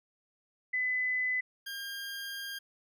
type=tone pair in turn; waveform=sine / 20% pulse; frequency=2009 / 1608.4 Hz; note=B6 / G6; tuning=+29 / +44 cents; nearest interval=major third; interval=385 cents; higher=first; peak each=-28 / -33 dBFS; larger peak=first; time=0.73-1.41 / 1.66-2.59 s; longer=second; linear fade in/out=10 ms; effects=none